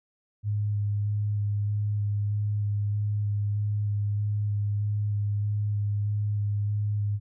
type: tone with vibrato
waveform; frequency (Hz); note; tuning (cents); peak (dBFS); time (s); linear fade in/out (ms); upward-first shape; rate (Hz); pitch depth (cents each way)
sine; 103.5; G#2; -5; -24; 0.43-7.2; 50; square; 1.6; 10
effects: none